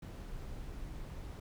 brown noise, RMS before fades -44 dBFS, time 0.02-1.4 s, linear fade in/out 5 ms, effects none

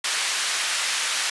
pink band-pass noise, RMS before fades -25 dBFS, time 0.04-1.3 s, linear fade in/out 5 ms, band 1600 to 10000 Hz, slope 12 dB/octave, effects resampled to 24000 Hz

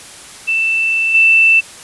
sine tone with level steps, 2662 Hz, E7, 16 cents sharp, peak -12 / -6 dBFS, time 0.47-1.61 s, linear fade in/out 20 ms, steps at 1.14 s, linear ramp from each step 10 ms, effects white hiss -35 dBFS RMS until 1.83 s + resampled to 24000 Hz

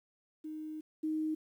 sine tone pair in turn, 310 / 312 Hz, D#4 / D#4, -6 / +5 cents, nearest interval unison, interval 11 cents, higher second, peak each -39 / -31 dBFS, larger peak second, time 0.44-0.81 / 1.03-1.35 s, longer first, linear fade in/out 10 ms, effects 11-bit

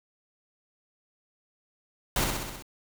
pink noise with echo, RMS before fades -26 dBFS, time 2.16-2.24 s, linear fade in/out 2 ms, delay 64 ms, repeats 6, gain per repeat -3 dB, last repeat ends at 2.624 s, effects none

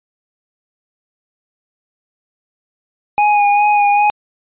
square tone with vibrato, 825 Hz, G#5, 12 cents flat, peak -10 dBFS, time 3.18-4.1 s, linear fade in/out 0 ms, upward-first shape sine, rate 2.5 Hz, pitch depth 22 cents each way, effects resampled to 8000 Hz

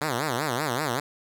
5% pulse tone with vibrato, 135.9 Hz, C#3, 34 cents flat, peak -14 dBFS, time 0.01-1 s, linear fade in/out 5 ms, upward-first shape sine, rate 5.2 Hz, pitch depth 260 cents each way, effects none

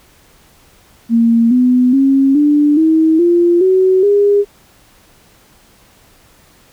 sine tone with pitch steps, 230.9 / 250.3 / 271.4 / 294.3 / 319.1 / 346 / 375.1 / 406.7 Hz, A#3 / B3 / C#4 / D4 / D#4 / F4 / F#4 / G#4, -16 / +23 / -36 / +4 / +44 / -16 / +24 / -36 cents, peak -7 dBFS, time 1.09-4.45 s, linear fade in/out 50 ms, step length 420 ms, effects pink hiss -48 dBFS RMS until 6.72 s

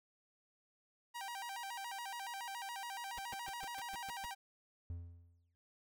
sawtooth tone with vibrato, 864 Hz, A5, 32 cents flat, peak -39 dBFS, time 1.14-4.35 s, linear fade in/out 20 ms, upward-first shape square, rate 7.1 Hz, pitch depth 170 cents each way
pink noise bursts, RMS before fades -49 dBFS, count 8, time 3.17-4.256 s, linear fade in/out 5 ms, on 22 ms, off 130 ms
triangle tone with exponential decay, 85.7 Hz, F2, 32 cents flat, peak -37 dBFS, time 4.9-5.55 s, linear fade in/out 0 ms, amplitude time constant 140 ms
effects none

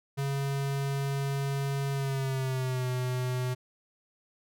square tone with pitch glide, 138.59 to 126.36 Hz, C#3 to B2, 0 to +40 cents, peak -29 dBFS, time 0.17-3.55 s, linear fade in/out 20 ms, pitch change -160 cents, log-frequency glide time 1.92-2.88 s, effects none

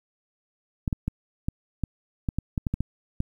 clicks, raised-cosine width 5 ms, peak -13 dBFS, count 12, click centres 0.878 / 0.928 / 1.08 / 1.485 / 1.837 / 2.288 / 2.386 / 2.578 / 2.668 / 2.74 / 2.806 / 3.204 s, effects 9-bit

